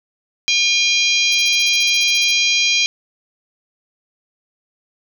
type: harmonic tone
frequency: 806 Hz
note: G5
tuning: 48 cents sharp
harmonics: 3 / 4 / 5 / 6 / 7 / 8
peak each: -17 / -19 / -21 / -23 / -24 / -25 dBFS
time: 0.48-2.86 s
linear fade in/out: 0 ms
type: tone bursts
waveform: 5% pulse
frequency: 5588 Hz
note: F8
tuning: in tune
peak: -24 dBFS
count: 15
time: 1.32-2.312 s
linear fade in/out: 0 ms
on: 26 ms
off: 43 ms
effects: none